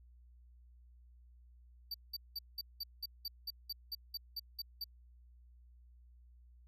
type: tone bursts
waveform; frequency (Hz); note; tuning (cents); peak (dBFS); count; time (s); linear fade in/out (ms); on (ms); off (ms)
square; 4626; D8; -27; -39; 14; 1.91-4.842; 5; 33; 190
effects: added 60 Hz sine -58 dBFS peak until 6.67 s